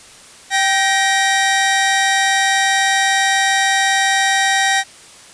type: tone pair together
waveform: sawtooth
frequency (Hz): 779.8 / 1887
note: G5 / A#6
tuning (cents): -9 / +21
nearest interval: octave + minor third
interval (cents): 1530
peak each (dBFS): -12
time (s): 0.5-4.84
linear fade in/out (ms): 50
effects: white hiss -41 dBFS RMS until 5.33 s + resampled to 22050 Hz